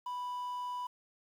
triangle tone with quantisation, 987.8 Hz, B5, in tune, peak -34 dBFS, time 0.06-0.87 s, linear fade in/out 5 ms, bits 10, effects none

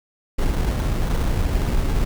brown noise with sample-and-hold, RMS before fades -20 dBFS, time 0.38-2.05 s, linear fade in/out 10 ms, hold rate 2450 Hz, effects none

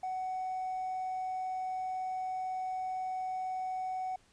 triangle tone with hard clipping, 747 Hz, F#5, 16 cents sharp, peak -33 dBFS, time 0.03-4.16 s, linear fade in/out 5 ms, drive 2 dB, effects pink hiss -66 dBFS RMS until 4.32 s + resampled to 22050 Hz

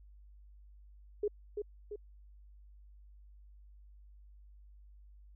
sine tone with echo, 415.3 Hz, G#4, in tune, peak -29 dBFS, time 1.23-1.28 s, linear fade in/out 5 ms, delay 340 ms, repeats 2, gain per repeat -5 dB, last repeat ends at 1.96 s, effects added 50 Hz sine -54 dBFS peak until 5.35 s

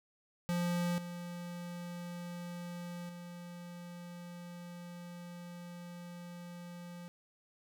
square tone with level steps, 174.61 Hz, F3, in tune, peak -32 / -42 / -46 dBFS, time 0.49-7.08 s, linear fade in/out 0 ms, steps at 0.98 / 3.09 s, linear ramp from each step 2 ms, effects none

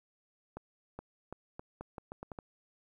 accelerating click train, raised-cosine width 1 ms, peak -28 dBFS, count 10, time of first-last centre 0.57-2.388 s, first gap 420 ms, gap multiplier 0.8, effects 11-bit

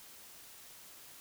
silence, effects white hiss -54 dBFS RMS until 1.2 s

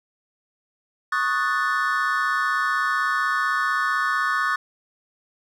triangle chord, D# half-diminished seventh, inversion third, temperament equal, 1108.7 / 1244.5 / 1480 / 1760 Hz, C#6 / D#6 / F#6 / A6, 0 / 0 / 0 / 0 cents, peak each -24 dBFS, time 1.12-4.56 s, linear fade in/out 5 ms, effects none

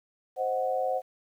sine chord, C diminished, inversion none, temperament equal, 523.3 / 622.3 / 740 Hz, C5 / Eb5 / Gb5, 0 / 0 / 0 cents, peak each -29 / -34 / -29 dBFS, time 0.36-1.02 s, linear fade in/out 50 ms, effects 10-bit

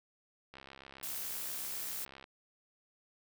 click train, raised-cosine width 0.3 ms, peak -34 dBFS, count 116, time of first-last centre 0.54-2.241 s, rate 67.6 Hz
blue noise, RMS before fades -40 dBFS, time 1.03-2.05 s, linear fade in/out 0 ms
effects none

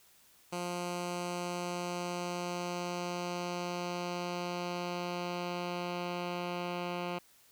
10% pulse tone with low-pass filter sweep, 176.3 Hz, F3, 17 cents sharp, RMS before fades -37 dBFS, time 0.52-7.19 s, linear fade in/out 10 ms, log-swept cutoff 9500 to 3200 Hz, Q 1.2, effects white hiss -63 dBFS RMS until 7.51 s

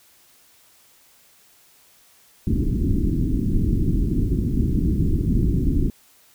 pink low-pass noise, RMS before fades -20 dBFS, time 2.47-5.9 s, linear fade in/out 2 ms, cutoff 340 Hz, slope 48 dB/octave, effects white hiss -55 dBFS RMS until 6.34 s

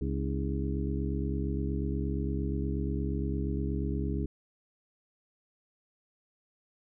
harmonic tone with a mistuned harmonic, 68.5 Hz, C#2, 20 cents flat, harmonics 1 / 2 / 3 / 4 / 5 / 6, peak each -32 / -35 / -37 / -38 / -39 / -40 dBFS, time 0.01-4.26 s, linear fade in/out 5 ms, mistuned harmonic 5, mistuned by -110 cents, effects none

